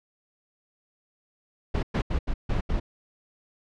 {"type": "noise bursts at uneven times", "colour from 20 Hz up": "brown", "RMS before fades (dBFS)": -25, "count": 6, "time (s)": [[1.74, 1.83], [1.94, 2.02], [2.1, 2.19], [2.27, 2.34], [2.49, 2.61], [2.69, 2.8]], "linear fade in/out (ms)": 10, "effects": ["low-pass 4000 Hz 12 dB/octave"]}